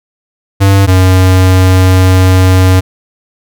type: tone pair in turn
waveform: square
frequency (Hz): 98 / 92.97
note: G2 / F#2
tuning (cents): 0 / +9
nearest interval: minor second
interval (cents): 91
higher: first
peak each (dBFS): -4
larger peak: neither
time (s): 0.6-0.87 / 0.87-2.81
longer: second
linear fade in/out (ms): 20
effects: none